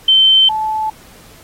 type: tone pair in turn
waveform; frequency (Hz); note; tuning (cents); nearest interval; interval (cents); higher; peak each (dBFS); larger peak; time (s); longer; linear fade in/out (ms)
sine; 3095 / 868.5; G7 / A5; -23 / -23; octave + minor seventh; 2200; first; -6 / -15; first; 0.08-0.49 / 0.49-0.9; neither; 5
effects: pink hiss -43 dBFS RMS until 1.43 s + AAC 48 kbps